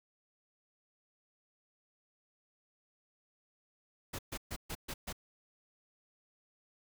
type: noise bursts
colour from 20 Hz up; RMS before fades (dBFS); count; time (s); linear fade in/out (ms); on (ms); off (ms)
pink; -40; 6; 4.13-5.128; 10; 58; 130
effects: none